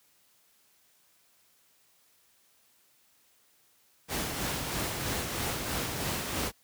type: noise with tremolo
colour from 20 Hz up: pink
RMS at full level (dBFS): -31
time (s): 4.08-6.52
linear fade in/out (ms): 50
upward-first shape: sine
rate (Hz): 3.1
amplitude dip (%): 35
effects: white hiss -66 dBFS RMS until 6.63 s + high-pass 60 Hz 12 dB/octave